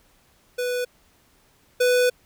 square tone pair in turn, 493.9 / 495.9 Hz, B4 / B4, 0 / +7 cents, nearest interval unison, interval 7 cents, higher second, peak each -24 / -17 dBFS, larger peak second, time 0.58-0.85 / 1.8-2.1 s, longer second, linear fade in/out 10 ms, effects pink hiss -60 dBFS RMS until 2.25 s

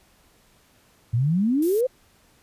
sine exponential sweep, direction up, 109.7 to 534 Hz, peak -18 dBFS, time 1.13-1.87 s, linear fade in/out 10 ms
violet noise, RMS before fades -35 dBFS, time 1.62-1.81 s, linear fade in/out 5 ms
effects pink hiss -59 dBFS RMS until 2.42 s + resampled to 32000 Hz

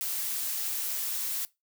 blue noise, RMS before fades -32 dBFS, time 0.01-1.45 s, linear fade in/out 0 ms, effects noise-tail reverb RT60 0.2 s tail -20 dB re dry

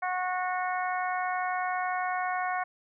harmonic tone, 366 Hz, F#4, 19 cents flat, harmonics 2 / 3 / 4 / 5 / 6, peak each -30 / -34 / -36 / -38 / -40 dBFS, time 0.02-2.64 s, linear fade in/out 10 ms, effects none

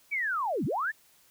sine linear two-way sweep, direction down then up, 2349 to 116.5 to 1848 Hz, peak -27 dBFS, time 0.11-0.92 s, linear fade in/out 20 ms, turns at 0.65 s, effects white hiss -62 dBFS RMS until 1.3 s

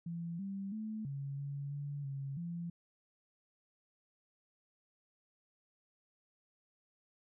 sine tone with pitch steps, 169.1 / 195.9 / 217.1 / 139.1 / 141.1 / 143.3 / 137.6 / 170.8 Hz, E3 / G3 / A3 / C#3 / C#3 / D3 / C#3 / F3, +44 / -1 / -23 / +6 / +31 / -42 / -12 / -38 cents, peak -38 dBFS, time 0.06-2.7 s, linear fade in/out 5 ms, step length 330 ms, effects none

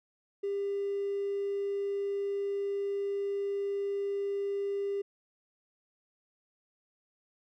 triangle tone with hard clipping, 399.7 Hz, G4, 34 cents sharp, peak -30 dBFS, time 0.43-5.02 s, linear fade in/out 10 ms, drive 3 dB, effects none

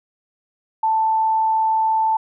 sine tone, 883 Hz, A5, 6 cents sharp, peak -15 dBFS, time 0.83-2.17 s, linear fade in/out 5 ms, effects none

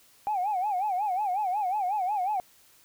sine tone with vibrato, 784 Hz, G5, in tune, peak -24 dBFS, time 0.27-2.4 s, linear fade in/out 0 ms, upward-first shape sine, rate 5.5 Hz, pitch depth 160 cents each way, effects tanh soft clip ceiling -21 dBFS + white hiss -59 dBFS RMS until 2.84 s

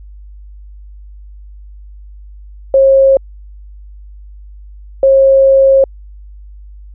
sine tone bursts at uneven times, 540 Hz, C#5, 45 cents flat, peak -4 dBFS, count 2, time 2.74-3.17 / 5.03-5.84 s, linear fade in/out 2 ms, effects added 50 Hz sine -31 dBFS peak until 6.94 s

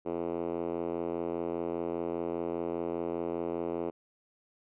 5% pulse tone with band-pass filter, 85 Hz, F2, 46 cents flat, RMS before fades -34 dBFS, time 0.05-3.91 s, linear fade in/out 20 ms, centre 380 Hz, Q 1.9, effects resampled to 8000 Hz

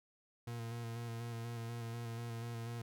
40% pulse tone with vibrato, 116.54 Hz, A#2, in tune, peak -40 dBFS, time 0.47-2.82 s, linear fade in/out 5 ms, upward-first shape square, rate 4.1 Hz, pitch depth 23 cents each way, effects none

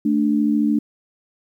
sine tone pair together, 220 / 293.7 Hz, A3 / D4, 0 / 0 cents, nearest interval perfect fourth, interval 500 cents, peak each -18 dBFS, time 0.05-0.79 s, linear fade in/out 5 ms, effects 9-bit

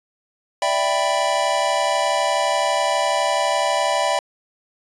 square chord, E minor seventh, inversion third, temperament equal, 587.3 / 659.3 / 784 / 987.8 Hz, D5 / E5 / G5 / B5, 0 / 0 / 0 / 0 cents, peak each -24 dBFS, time 0.62-4.19 s, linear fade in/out 2 ms, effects resampled to 22050 Hz

